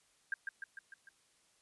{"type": "tone with echo", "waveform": "sine", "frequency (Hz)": 1600, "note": "G6", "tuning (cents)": 35, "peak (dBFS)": -32, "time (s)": [0.32, 0.34], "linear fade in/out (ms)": 2, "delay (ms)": 150, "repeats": 5, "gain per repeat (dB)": -4, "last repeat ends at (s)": 1.09, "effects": ["white hiss -71 dBFS RMS until 1.61 s", "resampled to 24000 Hz"]}